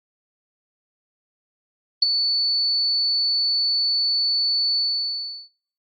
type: tone with ADSR envelope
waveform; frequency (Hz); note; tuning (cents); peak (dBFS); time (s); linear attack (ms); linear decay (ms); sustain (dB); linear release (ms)
sine; 4470; C#8; +14; -9; 2.02-5.49; 7; 13; -9; 720
effects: noise-tail reverb RT60 0.5 s tail -24 dB re dry + Opus 48 kbps